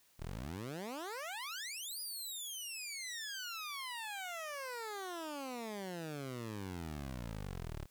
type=exponential two-way sweep; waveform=15% pulse; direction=up then down; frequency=34.45 to 4978 to 34.45 Hz; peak=-35 dBFS; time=0.19-7.86 s; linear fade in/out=10 ms; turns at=2 s; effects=white hiss -69 dBFS RMS until 7.9 s